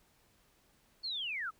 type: linear sweep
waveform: sine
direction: down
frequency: 4441 to 1198 Hz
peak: -35 dBFS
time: 1.03-1.51 s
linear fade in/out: 20 ms
effects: pink hiss -69 dBFS RMS until 1.59 s